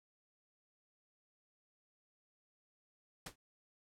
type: noise with exponential decay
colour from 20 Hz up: pink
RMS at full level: -40 dBFS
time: 3.26-3.36 s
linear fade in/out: 5 ms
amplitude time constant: 21 ms
effects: low-pass 12000 Hz 12 dB/octave